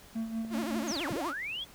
triangle tone with tremolo, 224.7 Hz, A3, 37 cents sharp, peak -28 dBFS, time 0.15-0.92 s, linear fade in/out 10 ms, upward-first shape sine, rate 5.3 Hz, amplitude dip 60%
clicks, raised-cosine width 2 ms, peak -34 dBFS, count 9, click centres 0.449 / 0.641 / 0.763 / 0.822 / 0.912 / 0.967 / 1.007 / 1.123 / 1.162 s
sawtooth tone with vibrato, 311.1 Hz, D#4, in tune, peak -30 dBFS, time 0.5-1.34 s, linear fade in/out 50 ms, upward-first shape sine, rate 12 Hz, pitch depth 240 cents each way
sine linear two-way sweep, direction down then up, 6930 to 84.1 to 3443 Hz, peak -34 dBFS, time 0.87-1.65 s, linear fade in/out 20 ms, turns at 1.11 s
effects pink hiss -54 dBFS RMS until 1.74 s

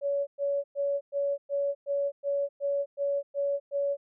sine tone bursts, 564 Hz, C#5, 30 cents sharp, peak -25 dBFS, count 11, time 0.01-3.97 s, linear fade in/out 50 ms, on 260 ms, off 110 ms, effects none

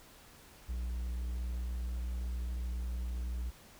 triangle tone, 60.5 Hz, B1, 35 cents flat, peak -32 dBFS, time 0.68-3.51 s, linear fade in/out 20 ms, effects pink hiss -57 dBFS RMS until 3.79 s

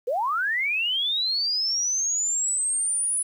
sine linear sweep, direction up, 449.1 to 10060 Hz, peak -22 dBFS, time 0.07-3.23 s, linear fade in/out 10 ms, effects 9-bit

